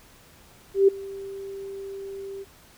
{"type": "tone with ADSR envelope", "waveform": "sine", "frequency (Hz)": 392, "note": "G4", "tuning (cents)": 0, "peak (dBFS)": -11, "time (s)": [0.74, 2.45], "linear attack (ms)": 140, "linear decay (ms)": 10, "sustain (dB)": -22, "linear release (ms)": 33, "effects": ["pink hiss -53 dBFS RMS until 2.77 s"]}